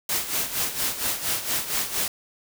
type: noise with tremolo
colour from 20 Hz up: white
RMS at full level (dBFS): -24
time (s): 0.09-2.08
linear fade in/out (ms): 2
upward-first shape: sine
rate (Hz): 4.3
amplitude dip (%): 70
effects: none